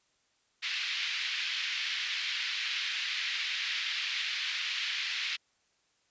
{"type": "band-pass noise", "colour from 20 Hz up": "pink", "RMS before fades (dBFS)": -34, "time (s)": [0.62, 5.37], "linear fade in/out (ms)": 20, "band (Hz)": [2000, 4300], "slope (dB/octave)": 24, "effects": ["white hiss -72 dBFS RMS until 6.1 s", "resampled to 16000 Hz"]}